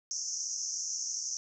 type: band-pass noise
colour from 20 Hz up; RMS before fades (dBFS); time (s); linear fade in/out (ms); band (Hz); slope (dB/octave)
white; -36; 0.11-1.37; 0; 5500 to 6500; 96
effects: none